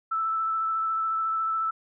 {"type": "tone with vibrato", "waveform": "sine", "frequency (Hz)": 1319, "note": "E6", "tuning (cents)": 1, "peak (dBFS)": -24, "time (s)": [0.11, 1.71], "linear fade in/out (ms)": 10, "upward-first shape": "sine", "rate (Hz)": 14, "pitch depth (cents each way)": 13, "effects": []}